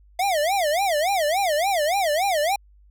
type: tone with vibrato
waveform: square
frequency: 687 Hz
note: F5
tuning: 29 cents flat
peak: -20 dBFS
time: 0.19-2.56 s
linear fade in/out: 5 ms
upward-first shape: sine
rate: 3.5 Hz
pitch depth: 280 cents each way
effects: added 50 Hz sine -50 dBFS peak until 2.9 s